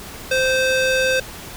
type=tone with band-pass filter; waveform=square; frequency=520 Hz; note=C5; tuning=11 cents flat; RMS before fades=-18 dBFS; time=0.31-1.2 s; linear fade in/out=5 ms; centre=2500 Hz; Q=0.52; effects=pink hiss -35 dBFS RMS until 1.56 s